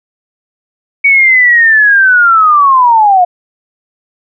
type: linear sweep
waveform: sine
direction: down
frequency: 2255 to 698 Hz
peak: -3 dBFS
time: 1.04-3.25 s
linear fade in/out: 10 ms
effects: none